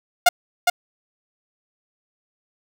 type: tone with echo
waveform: sawtooth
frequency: 710 Hz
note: F5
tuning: 28 cents sharp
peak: -6 dBFS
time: 0.26-0.29 s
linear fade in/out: 5 ms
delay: 410 ms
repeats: 1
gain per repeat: -4 dB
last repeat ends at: 0.7 s
effects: none